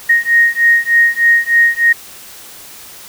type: beating tone pair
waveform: sine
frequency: 1864.7 / 1868 Hz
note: A#6 / A#6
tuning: 0 / +3 cents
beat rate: 3.3 Hz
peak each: -11 dBFS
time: 0.09-1.93 s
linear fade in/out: 10 ms
effects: white hiss -35 dBFS RMS until 3.08 s